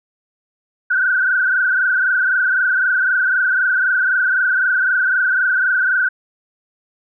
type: tone with frequency modulation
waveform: sine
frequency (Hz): 1500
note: F#6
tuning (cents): +23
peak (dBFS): -13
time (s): 0.9-6.09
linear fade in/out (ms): 10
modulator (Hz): 23.9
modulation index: 2.7
effects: none